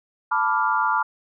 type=chord; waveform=sine; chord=B half-diminished seventh; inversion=third; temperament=equal; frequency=880 / 987.8 / 1174.7 / 1396.9 Hz; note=A5 / B5 / D6 / F6; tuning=0 / 0 / 0 / 0 cents; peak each=-24 dBFS; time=0.31-1.03 s; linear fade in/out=10 ms; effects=none